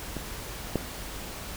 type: clicks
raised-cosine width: 2 ms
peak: -19 / -11 dBFS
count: 2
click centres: 0.167 / 0.757 s
effects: added 50 Hz sine -43 dBFS peak until 1.56 s + pink hiss -39 dBFS RMS until 1.56 s